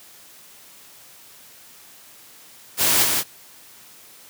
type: noise with echo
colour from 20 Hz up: white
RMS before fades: -18 dBFS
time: 2.77-3.07 s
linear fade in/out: 50 ms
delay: 170 ms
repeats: 1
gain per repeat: -3 dB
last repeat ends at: 3.24 s
effects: white hiss -47 dBFS RMS until 4.29 s + high-pass 80 Hz 12 dB/octave